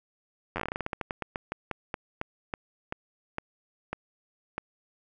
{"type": "slowing click train", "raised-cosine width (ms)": 0.5, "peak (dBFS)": -16, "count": 26, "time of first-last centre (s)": [0.56, 4.58], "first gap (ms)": 10, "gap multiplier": 1.19, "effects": []}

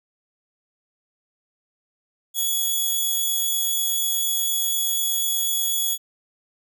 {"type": "tone with amplitude modulation", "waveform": "5% pulse", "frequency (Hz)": 3376, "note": "G#7", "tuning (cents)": 28, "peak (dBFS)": -12, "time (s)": [2.34, 5.98], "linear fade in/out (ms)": 50, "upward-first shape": "sine", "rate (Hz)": 48.3, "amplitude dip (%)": 25, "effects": []}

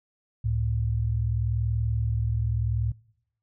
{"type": "tone pair together", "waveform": "sine", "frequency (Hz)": [69.22, 110], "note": ["C#2", "A2"], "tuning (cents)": [-2, 0], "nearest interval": "minor sixth", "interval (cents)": 802, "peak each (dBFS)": [-28, -24], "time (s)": [0.44, 2.92], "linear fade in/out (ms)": 10, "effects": ["noise-tail reverb RT60 0.8 s tail -24 dB re dry"]}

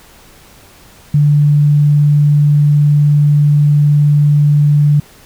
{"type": "tone", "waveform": "sine", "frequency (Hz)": 146.83, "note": "D3", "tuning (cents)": 0, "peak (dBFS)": -6, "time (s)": [1.14, 5], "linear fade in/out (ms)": 5, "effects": ["pink hiss -42 dBFS RMS until 5.25 s"]}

